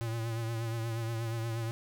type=tone with vibrato; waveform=square; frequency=114.5 Hz; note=A#2; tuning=31 cents flat; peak=-33 dBFS; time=0.01-1.71 s; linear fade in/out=0 ms; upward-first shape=triangle; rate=8.4 Hz; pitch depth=50 cents each way; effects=none